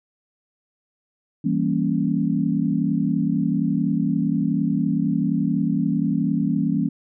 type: chord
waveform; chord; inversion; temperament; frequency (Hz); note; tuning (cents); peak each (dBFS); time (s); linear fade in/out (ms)
sine; E diminished seventh; none; equal; 164.81 / 196 / 233.1 / 277.2; E3 / G3 / Bb3 / Db4; 0 / 0 / 0 / 0; -24; 1.44-6.89; 10
effects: none